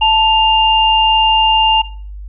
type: tone pair together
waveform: sine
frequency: 882.3 / 2801 Hz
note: A5 / F7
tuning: +5 / +4 cents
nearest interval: octave + minor sixth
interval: 1999 cents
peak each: -11 dBFS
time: 0.01-1.82 s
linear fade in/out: 10 ms
effects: noise-tail reverb RT60 0.4 s tail -17 dB re dry + added 50 Hz sine -26 dBFS peak until 2.28 s